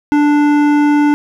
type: tone with hard clipping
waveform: sine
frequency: 293.7 Hz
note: D4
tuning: in tune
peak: -10 dBFS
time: 0.12-1.14 s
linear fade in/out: 0 ms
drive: 13 dB
effects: none